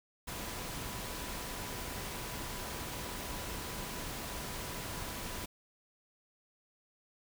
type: tone in noise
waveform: sine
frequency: 987.8 Hz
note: B5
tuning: in tune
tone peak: -52 dBFS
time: 0.27-5.46 s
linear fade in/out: 10 ms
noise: pink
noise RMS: -41 dBFS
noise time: 0.27-5.46 s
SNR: -14 dB
effects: none